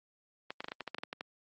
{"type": "clicks", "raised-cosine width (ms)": 0.3, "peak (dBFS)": -22, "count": 12, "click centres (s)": [0.505, 0.605, 0.644, 0.684, 0.719, 0.807, 0.877, 0.946, 0.984, 1.035, 1.129, 1.209], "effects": ["high-pass 200 Hz 12 dB/octave", "Opus 32 kbps"]}